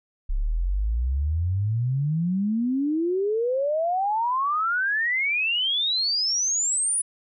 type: exponential sweep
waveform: sine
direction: up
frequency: 32.7 to 9956 Hz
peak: -21 dBFS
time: 0.29-7.02 s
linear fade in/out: 10 ms
effects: none